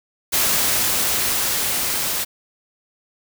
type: noise with level ramp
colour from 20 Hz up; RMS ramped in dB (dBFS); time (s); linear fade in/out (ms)
white; -18 to -23; 0.32-2.25; 20
effects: none